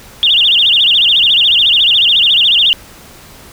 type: tone with vibrato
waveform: sine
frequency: 3200 Hz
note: G7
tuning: 35 cents sharp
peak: -6 dBFS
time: 0.23-2.73 s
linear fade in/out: 0 ms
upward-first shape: sine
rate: 14 Hz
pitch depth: 250 cents each way
effects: pink hiss -37 dBFS RMS until 3.52 s